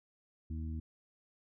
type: harmonic tone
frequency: 79.5 Hz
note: D#2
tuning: 38 cents sharp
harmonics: 1 / 2 / 3 / 4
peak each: -37 / -49 / -45 / -52 dBFS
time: 0.5-0.8 s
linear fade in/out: 5 ms
effects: none